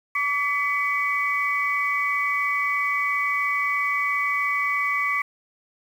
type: tone cluster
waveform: sine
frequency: 1147 / 2000 / 2257 Hz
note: D6 / B6 / C#7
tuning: -41 / +21 / +31 cents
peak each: -25 dBFS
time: 0.15-5.22 s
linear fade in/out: 5 ms
effects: tanh soft clip ceiling -11 dBFS + 8-bit